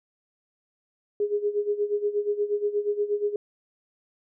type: tone with tremolo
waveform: sine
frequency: 413.2 Hz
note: G#4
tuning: 9 cents flat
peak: -20 dBFS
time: 1.2-3.36 s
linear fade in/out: 2 ms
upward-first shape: sine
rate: 8.4 Hz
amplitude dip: 80%
effects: none